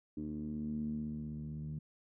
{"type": "tone with low-pass filter sweep", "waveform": "10% pulse", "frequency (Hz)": 75.9, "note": "D#2", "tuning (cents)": -42, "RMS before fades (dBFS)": -40, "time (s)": [0.17, 1.79], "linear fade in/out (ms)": 5, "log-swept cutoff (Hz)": [280, 170], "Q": 6.4, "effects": []}